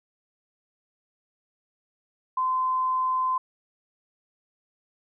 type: tone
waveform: sine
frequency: 1030 Hz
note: C6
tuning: 28 cents flat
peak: -22 dBFS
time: 2.37-3.38 s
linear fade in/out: 5 ms
effects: none

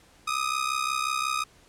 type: ring-modulated tone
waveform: sawtooth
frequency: 1244.5 Hz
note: D#6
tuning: in tune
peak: -19 dBFS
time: 0.27-1.44 s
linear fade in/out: 10 ms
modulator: 32.8 Hz
effects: pink hiss -57 dBFS RMS until 1.68 s + low-pass 10000 Hz 12 dB/octave

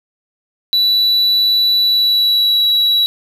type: tone with pitch glide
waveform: triangle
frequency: 3951 to 3906 Hz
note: B7 to B7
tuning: 0 to -20 cents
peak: -9 dBFS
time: 0.73-3.06 s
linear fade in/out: 0 ms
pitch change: -20 cents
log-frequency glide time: 1.79-2.66 s
effects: none

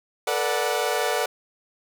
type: chord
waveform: sawtooth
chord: B minor seventh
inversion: third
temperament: equal with one note detuned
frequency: 440 / 485.4 / 587.3 / 740 Hz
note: A4 / B4 / D5 / F#5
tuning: 0 / -30 / 0 / 0 cents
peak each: -24 dBFS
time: 0.27-1.26 s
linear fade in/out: 5 ms
effects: none

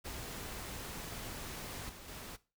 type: noise with level steps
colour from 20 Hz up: pink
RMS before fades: -44 / -51 / -47 dBFS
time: 0.04-2.37 s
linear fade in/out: 20 ms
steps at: 1.89 / 2.08 s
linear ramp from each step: 5 ms
effects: noise-tail reverb RT60 0.3 s tail -18 dB re dry

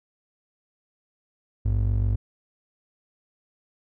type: ring-modulated tone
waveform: triangle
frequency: 79 Hz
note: D#2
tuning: 27 cents sharp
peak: -15 dBFS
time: 1.65-2.16 s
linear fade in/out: 10 ms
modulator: 23.5 Hz
effects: none

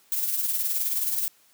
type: noise with tremolo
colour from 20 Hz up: violet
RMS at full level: -24 dBFS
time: 0.12-1.28 s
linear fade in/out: 0 ms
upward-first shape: triangle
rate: 19 Hz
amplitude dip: 55%
effects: white hiss -60 dBFS RMS until 1.53 s + high-pass 150 Hz 12 dB/octave

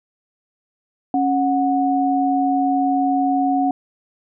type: tone pair together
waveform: sine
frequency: 275.1 / 734.4 Hz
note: C#4 / F#5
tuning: -13 / -13 cents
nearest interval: octave + perfect fourth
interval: 1700 cents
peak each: -18 dBFS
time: 1.14-3.71 s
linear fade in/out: 2 ms
effects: none

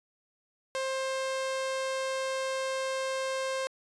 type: tone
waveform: sawtooth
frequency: 529 Hz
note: C5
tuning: 19 cents sharp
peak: -26 dBFS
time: 0.75-3.67 s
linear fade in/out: 0 ms
effects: resampled to 22050 Hz

